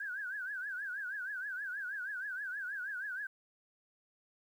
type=tone with vibrato; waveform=sine; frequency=1568 Hz; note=G6; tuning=in tune; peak=-37 dBFS; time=0-3.27 s; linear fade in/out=5 ms; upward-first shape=triangle; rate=6.3 Hz; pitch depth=170 cents each way; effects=11-bit